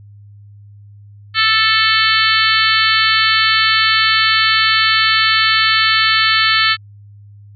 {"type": "harmonic tone", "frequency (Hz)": 440, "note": "A4", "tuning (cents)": 0, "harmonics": [3, 4, 5, 6, 7, 8, 9, 10], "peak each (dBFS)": [-17, -16, -19, -22, -18, -22, -22, -19], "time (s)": [1.34, 6.77], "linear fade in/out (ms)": 50, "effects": ["added 102 Hz sine -37 dBFS peak until 7.55 s"]}